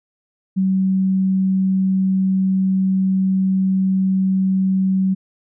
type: tone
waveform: sine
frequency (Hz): 189.9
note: F#3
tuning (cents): +45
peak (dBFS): -14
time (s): 0.56-5.15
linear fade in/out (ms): 20
effects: none